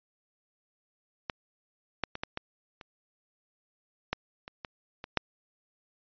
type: clicks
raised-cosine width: 0.3 ms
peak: -15 / -12 / -20 / -16 / -17 / -29 / -12 / -26 / -21 / -23 / -8 dBFS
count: 11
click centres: 1.298 / 2.037 / 2.154 / 2.235 / 2.374 / 2.812 / 4.13 / 4.479 / 4.648 / 5.041 / 5.173 s
effects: resampled to 11025 Hz